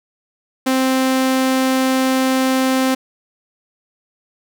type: tone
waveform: sawtooth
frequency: 261.6 Hz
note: C4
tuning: in tune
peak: -10 dBFS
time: 0.66-2.95 s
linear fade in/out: 10 ms
effects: none